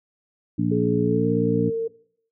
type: harmonic tone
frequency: 58.27 Hz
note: A#1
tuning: in tune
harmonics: 2 / 3 / 4 / 5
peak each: -27 / -24 / -25 / -24 dBFS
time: 0.58-1.7 s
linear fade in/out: 10 ms
type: tone with pitch glide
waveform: sine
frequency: 421.6 to 454.5 Hz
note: G#4 to A#4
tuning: +26 to -44 cents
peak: -22 dBFS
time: 0.71-1.88 s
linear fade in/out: 10 ms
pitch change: +130 cents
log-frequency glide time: 1.03-1.29 s
effects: noise-tail reverb RT60 0.6 s tail -19 dB re dry